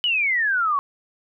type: exponential sweep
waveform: sine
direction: down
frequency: 3011 to 1093 Hz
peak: -18 dBFS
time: 0.04-0.79 s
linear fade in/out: 0 ms
effects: none